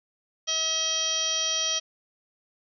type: harmonic tone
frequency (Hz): 640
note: D#5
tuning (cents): +49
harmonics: 1 / 2 / 3 / 4 / 5 / 6 / 7 / 8 / 9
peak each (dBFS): -38 / -40 / -40 / -39 / -28 / -37 / -36 / -36 / -28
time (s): 0.47-1.8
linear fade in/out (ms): 20
effects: none